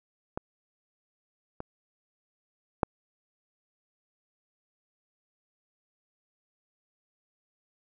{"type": "clicks", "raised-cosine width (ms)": 1, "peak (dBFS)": [-18, -22, -8], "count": 3, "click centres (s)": [0.375, 1.604, 2.832], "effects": []}